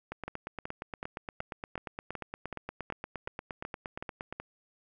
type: two click trains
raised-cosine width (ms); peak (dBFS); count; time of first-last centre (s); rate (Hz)
0.5; -22 / -22; 37 / 12; 0.12-4.326 / 0.28-4.4; 8.56 / 2.67
effects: none